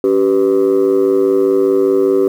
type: tone with amplitude modulation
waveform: sine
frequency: 387.7 Hz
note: G4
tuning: 19 cents flat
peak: -3 dBFS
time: 0.04-2.28 s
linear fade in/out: 2 ms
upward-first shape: sine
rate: 105 Hz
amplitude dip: 100%
effects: tanh soft clip ceiling -5 dBFS + 7-bit